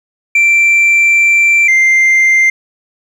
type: tone pair in turn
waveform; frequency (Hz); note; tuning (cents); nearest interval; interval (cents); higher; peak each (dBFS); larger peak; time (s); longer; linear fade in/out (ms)
sine; 2349 / 2093; D7 / C7; 0 / 0; major second; 200; first; -3; neither; 0.35-1.68 / 1.68-2.5; first; 5
effects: tanh soft clip ceiling -5 dBFS + 7-bit